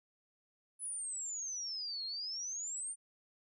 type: exponential two-way sweep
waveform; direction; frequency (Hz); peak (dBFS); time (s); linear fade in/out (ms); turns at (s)
sine; down then up; 10280 to 4186 to 9170; -38; 0.79-2.96; 50; 2.05
effects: none